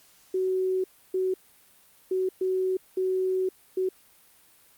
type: tone bursts at uneven times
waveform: sine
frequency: 374.1 Hz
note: F#4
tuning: 19 cents sharp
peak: -23 dBFS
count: 6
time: 0.34-0.84 / 1.14-1.34 / 2.11-2.29 / 2.41-2.77 / 2.97-3.49 / 3.77-3.89 s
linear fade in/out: 5 ms
effects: white hiss -58 dBFS RMS until 4.77 s + Opus 48 kbps